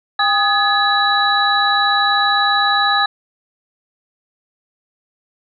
sine tone cluster, 803 / 1246 / 1699 / 3933 Hz, G5 / D#6 / G#6 / B7, +41 / +2 / +39 / -8 cents, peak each -18 dBFS, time 0.19-3.06 s, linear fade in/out 5 ms, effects none

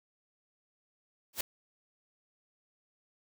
white noise with exponential growth, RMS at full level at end -26 dBFS, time 1.33-1.41 s, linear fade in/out 5 ms, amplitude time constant 16 ms, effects none

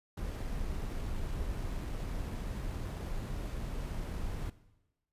brown noise with sample-and-hold, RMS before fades -37 dBFS, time 0.17-4.5 s, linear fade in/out 5 ms, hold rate 11025 Hz, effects noise-tail reverb RT60 1.0 s tail -17 dB re dry + resampled to 32000 Hz

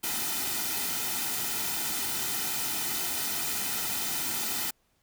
white noise with comb filter, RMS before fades -31 dBFS, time 0.03-4.71 s, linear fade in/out 10 ms, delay 1.8 ms, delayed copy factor -0.65, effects pink hiss -71 dBFS RMS until 5.02 s

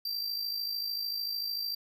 square tone with amplitude modulation, 4700 Hz, D8, 1 cent sharp, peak -30 dBFS, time 0.05-1.75 s, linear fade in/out 5 ms, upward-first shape sine, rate 53.4 Hz, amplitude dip 55%, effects none

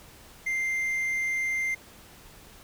triangle tone, 2093 Hz, C7, in tune, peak -24 dBFS, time 0.46-1.75 s, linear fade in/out 10 ms, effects pink hiss -51 dBFS RMS until 2.63 s

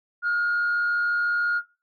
sine tone with frequency modulation, 1424 Hz, F6, 33 cents sharp, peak -19 dBFS, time 0.22-1.62 s, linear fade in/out 50 ms, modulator 94.3 Hz, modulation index 0.31, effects noise-tail reverb RT60 0.3 s tail -21 dB re dry + tanh soft clip ceiling -18 dBFS

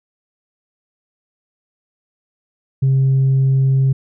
sine tone, 134 Hz, C3, 42 cents sharp, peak -9 dBFS, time 2.82-3.93 s, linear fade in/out 10 ms, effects tanh soft clip ceiling -9 dBFS

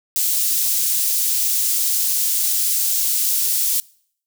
white high-pass noise, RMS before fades -19 dBFS, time 0.16-3.8 s, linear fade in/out 0 ms, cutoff 5400 Hz, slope 12 dB/octave, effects noise-tail reverb RT60 0.6 s tail -24 dB re dry

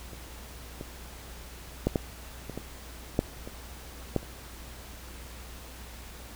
clicks, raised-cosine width 2 ms, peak -30 / -23 / -10 / -11 / -23 / -21 / -9 / -26 / -11 / -30 dBFS, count 10, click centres 0.133 / 0.811 / 1.87 / 1.958 / 2.497 / 2.576 / 3.191 / 3.475 / 4.163 / 4.23 s, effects added 60 Hz sine -45 dBFS peak until 6.35 s + pink hiss -47 dBFS RMS until 6.35 s

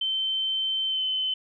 sine tone with pitch glide, 3093 to 3052 Hz, G7 to G7, -24 to -47 cents, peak -24 dBFS, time 0.01-1.34 s, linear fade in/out 5 ms, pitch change -23 cents, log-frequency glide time 0.87-1.03 s, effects none

